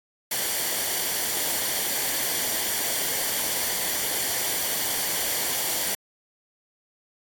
white noise with comb filter, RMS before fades -26 dBFS, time 0.31-5.95 s, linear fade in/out 5 ms, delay 0.77 ms, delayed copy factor -0.5, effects AAC 64 kbps

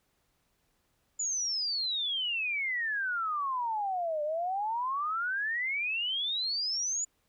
sine exponential two-way sweep, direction down then up, 7040 to 587.3 to 7040 Hz, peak -29 dBFS, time 1.19-7.05 s, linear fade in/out 10 ms, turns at 4.23 s, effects pink hiss -74 dBFS RMS until 7.28 s

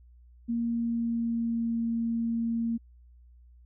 sine tone with pitch glide, 233.6 to 230.5 Hz, A#3 to A#3, +4 to -19 cents, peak -26 dBFS, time 0.48-2.78 s, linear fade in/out 20 ms, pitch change -23 cents, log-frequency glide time 0.61-1.78 s, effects added 60 Hz sine -52 dBFS peak until 3.65 s

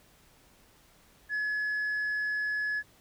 sine tone, 1700 Hz, G#6, 40 cents sharp, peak -26 dBFS, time 1.29-2.83 s, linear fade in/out 50 ms, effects tanh soft clip ceiling -27 dBFS + pink hiss -61 dBFS RMS until 3 s

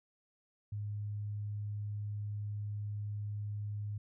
sine tone, 103.83 Hz, G#2, in tune, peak -36 dBFS, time 0.72-3.98 s, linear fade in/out 5 ms, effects none

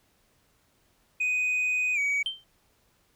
sine tone with pitch glide, 2496 to 2263 Hz, D#7 to C#7, +5 to +35 cents, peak -21 dBFS, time 1.2-2.23 s, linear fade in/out 10 ms, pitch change -170 cents, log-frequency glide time 1.94-1.99 s
sine tone with exponential decay, 3124 Hz, G7, 7 cents flat, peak -22 dBFS, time 2.26-2.44 s, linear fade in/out 1 ms, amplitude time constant 39 ms
effects tanh soft clip ceiling -23 dBFS + pink hiss -67 dBFS RMS until 3.15 s

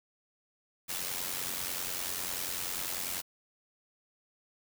white noise with amplitude modulation, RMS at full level -33 dBFS, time 0.88-3.22 s, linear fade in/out 20 ms, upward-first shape sine, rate 90.1 Hz, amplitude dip 65%, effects none

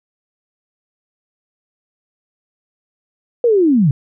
sine linear sweep, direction down, 493.9 to 125.8 Hz, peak -9 dBFS, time 3.44-3.91 s, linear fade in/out 2 ms, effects none

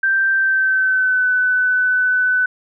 sine tone with pitch glide, 1568 to 1502.4 Hz, G6 to F#6, 0 to +26 cents, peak -13 dBFS, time 0.03-2.46 s, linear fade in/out 5 ms, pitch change -74 cents, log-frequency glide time 0.33-1.27 s, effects none

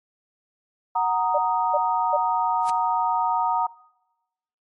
sine chord, D# minor, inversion first, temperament equal, 740 / 932.3 / 1244.5 Hz, F#5 / A#5 / D#6, 0 / 0 / 0 cents, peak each -25 / -21 / -27 dBFS, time 0.95-3.67 s, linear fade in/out 10 ms
sine tone bursts, 593 Hz, D5, 17 cents sharp, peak -19 dBFS, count 3, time 1.34-2.169 s, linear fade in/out 10 ms, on 43 ms, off 350 ms
white noise with exponential growth, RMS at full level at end -31 dBFS, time 2.6-2.7 s, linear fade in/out 2 ms, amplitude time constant 20 ms
effects noise-tail reverb RT60 1.0 s tail -22 dB re dry + MP3 48 kbps

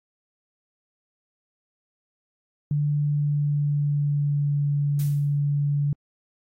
sine tone with pitch glide, 146.83 to 144.06 Hz, D3 to D3, 0 to -33 cents, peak -20 dBFS, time 2.71-5.93 s, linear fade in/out 2 ms, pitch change -33 cents, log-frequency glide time 2.89-4.63 s
blue noise with exponential decay, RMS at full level -36 dBFS, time 4.99-5.39 s, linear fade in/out 5 ms, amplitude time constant 85 ms
effects AAC 48 kbps

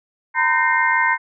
sine tone cluster, 924 / 1010 / 1544 / 1834 / 2113 Hz, A#5 / B5 / G6 / A#6 / C7, -16 / +39 / -27 / -29 / +16 cents, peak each -21 dBFS, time 0.34-1.18 s, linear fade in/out 50 ms, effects none

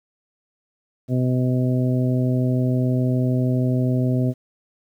harmonic tone, 126.8 Hz, B2, 46 cents sharp, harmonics 1 / 2 / 3 / 4 / 5, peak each -19 / -22 / -30 / -33 / -31 dBFS, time 1.08-4.34 s, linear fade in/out 50 ms, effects 9-bit

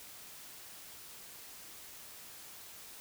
silence, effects white hiss -51 dBFS RMS until 3 s

